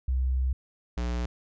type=tone pair in turn; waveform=sine / square; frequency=64.4 / 60.07 Hz; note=C2 / B1; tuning=-27 / -47 cents; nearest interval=minor second; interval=120 cents; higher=first; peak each=-23 / -28 dBFS; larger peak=first; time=0.08-0.53 / 0.97-1.26 s; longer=first; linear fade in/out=5 ms; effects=resampled to 16000 Hz